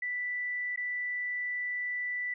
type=tone with dropouts; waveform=sine; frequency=1975.5 Hz; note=B6; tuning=in tune; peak=-31 dBFS; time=0.02-2.34 s; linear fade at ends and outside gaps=5 ms; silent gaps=0.761-0.774 s; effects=none